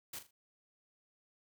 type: noise with echo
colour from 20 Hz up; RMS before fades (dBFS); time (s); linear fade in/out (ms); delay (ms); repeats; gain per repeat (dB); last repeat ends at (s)
white; -44; 0.13-0.19; 5; 40; 3; -10; 0.31
effects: none